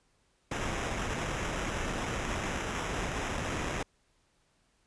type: noise with sample-and-hold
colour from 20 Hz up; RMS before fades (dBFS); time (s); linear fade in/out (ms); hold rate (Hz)
pink; -34; 0.51-3.83; 5; 4410
effects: pink hiss -71 dBFS RMS until 4.86 s + resampled to 22050 Hz